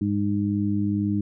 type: harmonic tone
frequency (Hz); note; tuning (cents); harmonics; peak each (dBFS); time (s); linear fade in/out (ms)
102; G#2; -31; 1 / 2 / 3; -27 / -24 / -26; 0.01-1.21; 5
effects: none